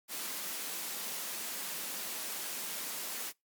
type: high-pass noise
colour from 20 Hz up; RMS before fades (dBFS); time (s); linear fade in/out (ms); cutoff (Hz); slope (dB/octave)
white; -39; 0.08-3.33; 50; 160; 96
effects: noise-tail reverb RT60 0.2 s tail -26 dB re dry + Opus 48 kbps